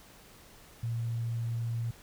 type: tone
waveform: sine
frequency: 116.3 Hz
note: A#2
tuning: 4 cents flat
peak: -30 dBFS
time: 0.83-1.91 s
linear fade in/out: 5 ms
effects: pink hiss -55 dBFS RMS until 2.02 s